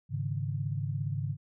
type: chord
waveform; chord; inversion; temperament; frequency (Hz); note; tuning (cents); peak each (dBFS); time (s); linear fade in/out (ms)
sine; Ab suspended fourth; none; just; 103.83 / 138.43 / 155.74; Ab2 / Db3 / Eb3; 0 / -2 / +2; -34 / -33 / -37; 0.09-1.37; 50
effects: none